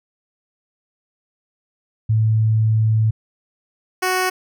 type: tone pair in turn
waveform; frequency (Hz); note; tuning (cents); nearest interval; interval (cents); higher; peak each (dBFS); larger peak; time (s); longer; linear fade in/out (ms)
sine / 10% pulse; 110 / 370; A2 / F#4; 0 / 0; octave + major sixth; 2100; second; -13 / -9; second; 2.09-3.11 / 4.02-4.3; first; 10
effects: none